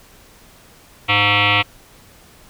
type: tone with frequency modulation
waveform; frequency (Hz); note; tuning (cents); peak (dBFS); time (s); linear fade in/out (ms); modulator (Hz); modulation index
sine; 103.83; G#2; 0; -12; 1.08-1.63; 20; 410; 7.5
effects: pink hiss -47 dBFS RMS until 2.49 s